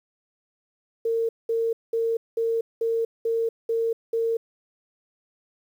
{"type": "tone bursts", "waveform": "sine", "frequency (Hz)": 456.9, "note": "A#4", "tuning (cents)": -35, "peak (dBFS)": -21, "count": 8, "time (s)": [1.05, 4.37], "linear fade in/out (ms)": 5, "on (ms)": 240, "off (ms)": 200, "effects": ["9-bit"]}